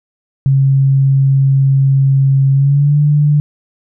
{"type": "tone with pitch glide", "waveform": "sine", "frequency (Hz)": [136.1, 147.56], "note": ["C#3", "D3"], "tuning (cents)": [-31, 9], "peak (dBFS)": -7, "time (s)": [0.46, 3.4], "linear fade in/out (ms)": 0, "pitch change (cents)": 140, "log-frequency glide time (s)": [2.52, 2.99], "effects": []}